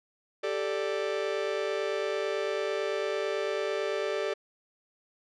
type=chord; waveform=45% pulse; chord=G suspended second; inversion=none; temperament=just; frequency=392 / 441 / 588 Hz; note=G4 / A4 / D5; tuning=0 / +4 / +2 cents; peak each=-33 dBFS; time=0.43-4.34 s; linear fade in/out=10 ms; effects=low-pass 4000 Hz 12 dB/octave